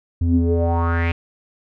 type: tone with low-pass filter sweep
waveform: square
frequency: 84.2 Hz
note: E2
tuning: 37 cents sharp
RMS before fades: -18 dBFS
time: 0.21-1.12 s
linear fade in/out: 5 ms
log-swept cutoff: 170 to 2600 Hz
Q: 5.3
effects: none